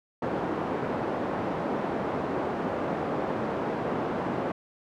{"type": "band-pass noise", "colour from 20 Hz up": "pink", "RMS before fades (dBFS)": -30, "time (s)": [0.22, 4.52], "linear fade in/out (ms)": 5, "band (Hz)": [230, 920], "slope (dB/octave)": 12, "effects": []}